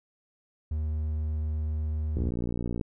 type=tone; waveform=triangle; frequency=77 Hz; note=D#2; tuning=17 cents flat; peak=-25 dBFS; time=0.71-2.3 s; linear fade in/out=5 ms
type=click train; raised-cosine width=3 ms; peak=-19 dBFS; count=39; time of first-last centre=2.17-2.812 s; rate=59.2 Hz
effects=none